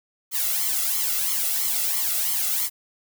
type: noise with flanger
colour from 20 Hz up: blue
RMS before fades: -24 dBFS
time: 0.31-2.7 s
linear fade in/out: 50 ms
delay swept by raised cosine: 0.93 to 1.51 ms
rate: 3 Hz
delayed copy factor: +0.9
effects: none